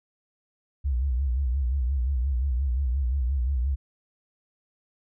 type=tone with vibrato; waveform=sine; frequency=65 Hz; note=C2; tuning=11 cents flat; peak=-22 dBFS; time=0.84-3.76 s; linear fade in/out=20 ms; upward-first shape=sine; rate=5.7 Hz; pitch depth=150 cents each way; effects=none